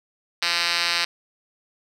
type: tone with band-pass filter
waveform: 5% pulse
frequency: 171.7 Hz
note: F3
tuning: 29 cents flat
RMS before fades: -23 dBFS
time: 0.42-1.05 s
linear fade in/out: 5 ms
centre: 3600 Hz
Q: 5.5
effects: none